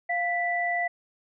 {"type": "tone pair together", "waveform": "sine", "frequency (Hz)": [698.5, 1975.7], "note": ["F5", "B6"], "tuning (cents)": [0, 0], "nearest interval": "octave + tritone", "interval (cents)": 1800, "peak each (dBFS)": -27, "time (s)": [0.09, 0.88], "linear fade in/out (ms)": 10, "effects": []}